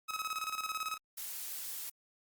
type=tone with tremolo; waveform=sawtooth; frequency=1278 Hz; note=D#6; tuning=46 cents sharp; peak=-30 dBFS; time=0.08-0.98 s; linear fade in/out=20 ms; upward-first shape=square; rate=18 Hz; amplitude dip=65%
type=noise; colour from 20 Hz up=blue; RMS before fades=-41 dBFS; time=1.17-1.9 s; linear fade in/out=10 ms
effects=Opus 48 kbps